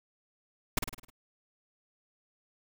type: noise with echo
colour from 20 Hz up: pink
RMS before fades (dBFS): -26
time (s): 0.77-0.79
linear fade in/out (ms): 5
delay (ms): 52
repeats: 6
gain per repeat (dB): -5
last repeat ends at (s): 1.102
effects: none